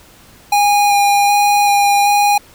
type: tone with vibrato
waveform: square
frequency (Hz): 815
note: G#5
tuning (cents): -33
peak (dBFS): -10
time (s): 0.52-2.38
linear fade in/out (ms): 5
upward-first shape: square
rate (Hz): 1.3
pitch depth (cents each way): 10
effects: pink hiss -44 dBFS RMS until 2.54 s